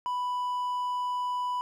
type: tone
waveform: triangle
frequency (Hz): 990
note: B5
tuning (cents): +4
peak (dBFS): -26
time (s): 0.06-1.61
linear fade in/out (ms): 0
effects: none